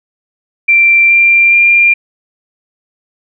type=tone with pitch steps; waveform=sine; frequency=2356 / 2374 / 2392 Hz; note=D7 / D7 / D7; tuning=+5 / +18 / +31 cents; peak=-4 dBFS; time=0.68-1.94 s; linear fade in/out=10 ms; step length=420 ms; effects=none